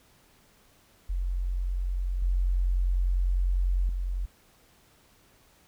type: tone with level steps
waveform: sine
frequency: 45.03 Hz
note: F#1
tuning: 46 cents flat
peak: -26 / -22 / -27 dBFS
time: 1.09-4.26 s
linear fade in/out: 10 ms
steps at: 2.22 / 3.89 s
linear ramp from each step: 2 ms
effects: pink hiss -61 dBFS RMS until 5.67 s